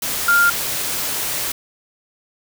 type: tone in noise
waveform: sine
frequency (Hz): 1400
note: F6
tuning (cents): +4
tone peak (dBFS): -11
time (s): 0.28-0.5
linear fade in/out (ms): 5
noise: white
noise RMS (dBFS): -23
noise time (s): 0.02-1.52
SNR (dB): +9
effects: none